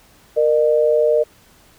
sine tone pair together, 466.2 / 605.9 Hz, A#4 / D#5, 0 / -46 cents, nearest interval perfect fourth, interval 454 cents, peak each -15 dBFS, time 0.36-1.24 s, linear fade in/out 20 ms, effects pink hiss -51 dBFS RMS until 1.78 s

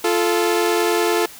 sawtooth tone pair together, 346.7 / 436.8 Hz, F4 / A4, -13 / -13 cents, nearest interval major third, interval 400 cents, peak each -15 dBFS, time 0.04-1.26 s, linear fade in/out 5 ms, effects white hiss -40 dBFS RMS until 1.39 s

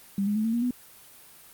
sine tone with pitch steps, 197.9 / 206.9 / 216.3 / 226.1 / 236.4 / 247.2 Hz, G3 / G#3 / A3 / A3 / A#3 / B3, +17 / -6 / -29 / +47 / +24 / +2 cents, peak -23 dBFS, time 0.18-0.708 s, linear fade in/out 2 ms, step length 88 ms, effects white hiss -51 dBFS RMS until 1.53 s + Opus 32 kbps

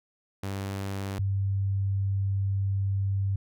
sawtooth / sine tone pair in turn, 98 / 98 Hz, G2 / G2, 0 / 0 cents, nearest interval unison, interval 0 cents, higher neither, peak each -27 / -24 dBFS, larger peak second, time 0.43-1.19 / 1.19-3.36 s, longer second, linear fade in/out 5 ms, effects none

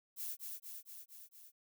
violet noise with echo, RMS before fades -42 dBFS, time 0.16-0.37 s, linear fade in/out 50 ms, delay 230 ms, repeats 5, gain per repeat -3 dB, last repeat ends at 1.52 s, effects none

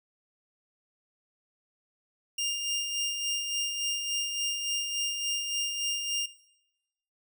20% pulse tone with tremolo, 2805 Hz, F7, 7 cents sharp, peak -23 dBFS, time 2.38-6.26 s, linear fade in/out 5 ms, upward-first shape sine, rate 3.5 Hz, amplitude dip 45%, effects noise-tail reverb RT60 0.9 s tail -17 dB re dry

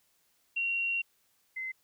sine tone pair in turn, 2748 / 2059 Hz, F7 / C7, -29 / -28 cents, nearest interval perfect fourth, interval 499 cents, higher first, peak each -28 / -34 dBFS, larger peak first, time 0.56-1.02 / 1.56-1.72 s, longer first, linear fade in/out 10 ms, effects white hiss -71 dBFS RMS until 1.83 s

